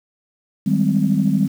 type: chord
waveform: sine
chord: Ab major seventh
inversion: second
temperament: just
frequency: 155.74 / 194.67 / 207.7 / 259.6 Hz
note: Eb3 / G3 / Ab3 / C4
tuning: +2 / -12 / 0 / -13 cents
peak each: -21 / -17 / -20 / -21 dBFS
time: 0.66-1.48 s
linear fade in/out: 10 ms
effects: tanh soft clip ceiling -4 dBFS + 7-bit